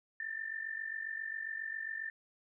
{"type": "tone with amplitude modulation", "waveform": "sine", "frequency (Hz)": 1786, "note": "A6", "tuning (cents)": 25, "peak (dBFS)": -34, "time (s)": [0.2, 2.1], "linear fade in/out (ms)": 2, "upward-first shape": "sine", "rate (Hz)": 47.4, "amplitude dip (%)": 75, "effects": []}